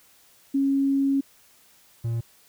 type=tone pair in turn; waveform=sine / triangle; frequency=274.7 / 115.93 Hz; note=C#4 / A#2; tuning=-16 / -9 cents; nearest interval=octave + minor third; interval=1493 cents; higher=first; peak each=-19 / -22 dBFS; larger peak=first; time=0.54-1.21 / 2.04-2.21 s; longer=first; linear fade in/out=10 ms; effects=white hiss -57 dBFS RMS until 2.48 s